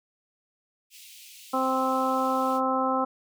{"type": "high-pass noise", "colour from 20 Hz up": "pink", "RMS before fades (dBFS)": -48, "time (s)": [0.9, 2.61], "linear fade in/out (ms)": 50, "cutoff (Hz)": 2400, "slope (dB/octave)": 48}
{"type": "harmonic tone", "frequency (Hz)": 261.6, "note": "C4", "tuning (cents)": 0, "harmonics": [1, 2, 3, 4, 5], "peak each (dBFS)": [-29, -29, -29, -29, -29], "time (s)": [1.53, 3.05], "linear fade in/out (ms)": 10}
{"effects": []}